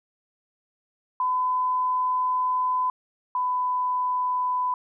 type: tone pair in turn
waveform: sine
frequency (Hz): 1009 / 1000.3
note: B5 / B5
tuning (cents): +37 / +22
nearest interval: unison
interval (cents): 15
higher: first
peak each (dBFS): -21 / -22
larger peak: first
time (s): 1.2-2.9 / 3.35-4.74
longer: first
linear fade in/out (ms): 2
effects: none